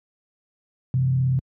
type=tone with frequency modulation; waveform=sine; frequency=130 Hz; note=C3; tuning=11 cents flat; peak=-17 dBFS; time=0.94-1.39 s; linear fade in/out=0 ms; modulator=36.6 Hz; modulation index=0.4; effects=high-pass 80 Hz 12 dB/octave